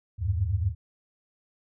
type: tone cluster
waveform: sine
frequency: 78.5 / 94.7 / 103 Hz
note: D#2 / F#2 / G#2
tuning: +16 / +41 / -14 cents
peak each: -28 dBFS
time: 0.18-0.75 s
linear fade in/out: 50 ms
effects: none